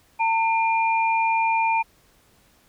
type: tone pair together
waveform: sine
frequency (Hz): 900 / 2403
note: A5 / D7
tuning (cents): +39 / +39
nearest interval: octave + perfect fourth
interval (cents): 1700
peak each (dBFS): -19 / -25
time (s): 0.19-1.83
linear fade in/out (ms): 20
effects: pink hiss -59 dBFS RMS until 2.68 s